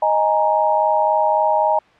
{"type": "chord", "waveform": "sine", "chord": "D# suspended fourth", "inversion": "none", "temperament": "just", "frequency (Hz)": [622.3, 829.7, 933.4], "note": ["D#5", "G#5", "A#5"], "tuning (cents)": [0, -2, 2], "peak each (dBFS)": -18, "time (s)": [0.02, 1.79], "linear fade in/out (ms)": 5, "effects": ["white hiss -50 dBFS RMS until 1.99 s", "low-pass 2000 Hz 12 dB/octave"]}